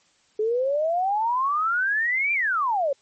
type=exponential two-way sweep; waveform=sine; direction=up then down; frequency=420.1 to 2400 to 530 Hz; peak=-20 dBFS; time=0.39-2.93 s; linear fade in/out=5 ms; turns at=2.33 s; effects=white hiss -62 dBFS RMS until 3.01 s + MP3 32 kbps